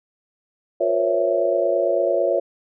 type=tone cluster; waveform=sine; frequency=357.9 / 474 / 529 / 558 / 662 Hz; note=F4 / A#4 / C5 / C#5 / E5; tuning=+42 / +29 / +19 / +11 / +7 cents; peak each=-25 / -25 / -28 / -20 / -23 dBFS; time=0.8-2.4 s; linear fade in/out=10 ms; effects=none